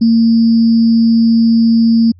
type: tone with sample-and-hold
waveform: sine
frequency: 228.6 Hz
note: A#3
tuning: 34 cents flat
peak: -6 dBFS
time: 0.01-2.12 s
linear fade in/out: 10 ms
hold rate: 4900 Hz
effects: added 88 Hz sine -39 dBFS peak until 2.19 s + resampled to 16000 Hz